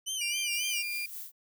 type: tone with vibrato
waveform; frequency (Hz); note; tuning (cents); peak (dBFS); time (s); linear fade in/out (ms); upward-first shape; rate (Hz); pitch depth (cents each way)
20% pulse; 2960; F#7; 0; -26; 0.06-0.83; 20; sine; 3.7; 110
type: tone with pitch glide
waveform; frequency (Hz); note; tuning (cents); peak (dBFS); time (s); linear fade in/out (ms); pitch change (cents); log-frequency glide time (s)
35% pulse; 2382 to 2397; D7 to D7; +24 to +35; -31; 0.21-1.06; 5; +11; 0.34-0.73
type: noise with tremolo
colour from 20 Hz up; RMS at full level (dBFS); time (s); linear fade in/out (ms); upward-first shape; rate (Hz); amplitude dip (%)
violet; -40; 0.49-1.32; 50; sine; 4.7; 50
effects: none